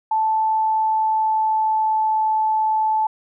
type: tone with pitch glide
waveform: sine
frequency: 877 to 870.9 Hz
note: A5 to A5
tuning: -6 to -18 cents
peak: -16 dBFS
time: 0.11-3.07 s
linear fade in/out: 5 ms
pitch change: -12 cents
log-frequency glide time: 0.41-2.25 s
effects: none